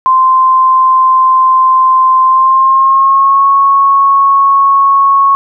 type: tone with pitch glide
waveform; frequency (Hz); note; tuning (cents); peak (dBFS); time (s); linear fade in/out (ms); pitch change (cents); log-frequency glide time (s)
sine; 1041 to 1102.3; C6 to C#6; -9 to -10; -4; 0.06-5.35; 0; +99; 2.23-3.46
effects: none